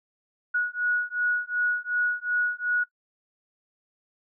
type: beating tone pair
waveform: sine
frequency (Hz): 1458 / 1460.7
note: F#6 / F#6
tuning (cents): -26 / -23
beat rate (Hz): 2.7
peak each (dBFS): -27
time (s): 0.54-2.84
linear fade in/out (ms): 10
effects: noise-tail reverb RT60 0.1 s tail -19 dB re dry